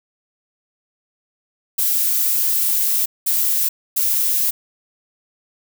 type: noise bursts at uneven times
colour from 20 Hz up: violet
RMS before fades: -18 dBFS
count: 3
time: 1.78-3.06 / 3.26-3.69 / 3.96-4.51 s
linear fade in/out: 10 ms
effects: none